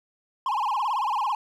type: tone with vibrato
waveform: triangle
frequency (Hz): 946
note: A#5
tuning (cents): +25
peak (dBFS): -21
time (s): 0.46-1.35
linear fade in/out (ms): 2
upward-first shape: sine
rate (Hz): 18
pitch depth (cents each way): 250
effects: none